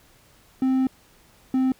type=tone pair in turn; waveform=triangle; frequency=261.6 / 260.5 Hz; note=C4 / C4; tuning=0 / -7 cents; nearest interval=unison; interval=7 cents; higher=first; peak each=-16 dBFS; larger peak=neither; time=0.62-0.87 / 1.54-1.72 s; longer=first; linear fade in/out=2 ms; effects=pink hiss -56 dBFS RMS until 1.79 s